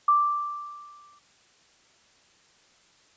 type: tone with exponential decay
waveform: sine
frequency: 1174.7 Hz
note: D6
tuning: in tune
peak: -15 dBFS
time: 0.08-1.19 s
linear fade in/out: 5 ms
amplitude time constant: 240 ms
effects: white hiss -60 dBFS RMS until 3.16 s + resampled to 16000 Hz